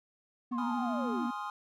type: tone with vibrato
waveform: triangle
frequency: 241.2 Hz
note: B3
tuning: 41 cents flat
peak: -30 dBFS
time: 0.51-1.31 s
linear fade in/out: 10 ms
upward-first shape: sine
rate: 13 Hz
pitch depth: 54 cents each way
type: linear sweep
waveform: sine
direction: down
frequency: 1100 to 262.4 Hz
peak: -37 dBFS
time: 0.52-1.27 s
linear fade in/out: 10 ms
type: chord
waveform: triangle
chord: F minor seventh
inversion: first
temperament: equal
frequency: 830.6 / 1046.5 / 1244.5 / 1396.9 Hz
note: Ab5 / C6 / Eb6 / F6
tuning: 0 / 0 / 0 / 0 cents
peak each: -39 / -38 / -39 / -44 dBFS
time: 0.58-1.5 s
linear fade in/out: 2 ms
effects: none